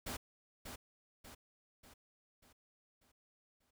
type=noise with echo; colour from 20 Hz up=pink; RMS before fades=-42 dBFS; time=0.06-0.17 s; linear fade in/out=10 ms; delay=590 ms; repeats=6; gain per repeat=-6 dB; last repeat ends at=3.71 s; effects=none